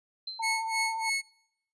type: tone with exponential decay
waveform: sine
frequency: 4100 Hz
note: C8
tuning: 36 cents flat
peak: -32 dBFS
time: 0.27-0.6 s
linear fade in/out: 5 ms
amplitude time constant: 70 ms
type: tone with vibrato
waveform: sine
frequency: 898 Hz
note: A5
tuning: 35 cents sharp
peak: -30 dBFS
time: 0.39-1.1 s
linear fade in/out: 10 ms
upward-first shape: sine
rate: 14 Hz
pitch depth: 18 cents each way
type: tone with tremolo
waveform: sawtooth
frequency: 2193 Hz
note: C#7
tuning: 19 cents flat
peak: -23 dBFS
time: 0.42-1.22 s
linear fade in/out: 20 ms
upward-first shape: sine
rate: 3.2 Hz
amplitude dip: 95%
effects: noise-tail reverb RT60 0.7 s tail -22 dB re dry + resampled to 24000 Hz